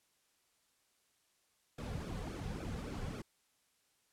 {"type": "noise with flanger", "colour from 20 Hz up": "brown", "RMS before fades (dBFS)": -42, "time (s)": [1.78, 3.22], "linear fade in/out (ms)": 5, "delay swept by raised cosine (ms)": [1, 3.3], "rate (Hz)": 3.6, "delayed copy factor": -0.85, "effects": ["white hiss -75 dBFS RMS until 4.12 s", "low-pass 11000 Hz 12 dB/octave"]}